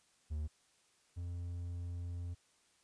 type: tone pair in turn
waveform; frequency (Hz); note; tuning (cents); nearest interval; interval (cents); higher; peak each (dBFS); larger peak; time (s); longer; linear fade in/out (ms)
triangle; 76.2 / 87.22; D#2 / F2; -36 / -2; major second; 234; second; -34 / -37; first; 0.3-0.48 / 1.16-2.35; second; 20
effects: white hiss -71 dBFS RMS until 2.83 s + resampled to 22050 Hz